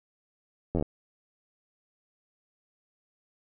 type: slowing click train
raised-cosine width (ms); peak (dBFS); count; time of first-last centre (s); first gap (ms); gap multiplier
2; -15; 7; 0.75-0.825; 11; 1.05
effects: none